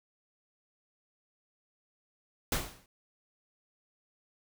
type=noise with exponential decay; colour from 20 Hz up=pink; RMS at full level=-27 dBFS; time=2.52-2.86 s; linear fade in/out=2 ms; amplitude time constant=72 ms; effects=none